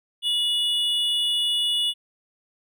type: tone pair together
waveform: triangle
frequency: 2909 / 3463 Hz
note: F#7 / A7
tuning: -30 / -28 cents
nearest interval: minor third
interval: 302 cents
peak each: -22 dBFS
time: 0.22-1.94 s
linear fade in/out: 50 ms
effects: none